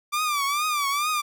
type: tone with vibrato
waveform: sawtooth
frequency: 1174.7 Hz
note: D6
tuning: in tune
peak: -19 dBFS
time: 0.12-1.22 s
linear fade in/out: 20 ms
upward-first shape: triangle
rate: 2.3 Hz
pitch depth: 120 cents each way
effects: none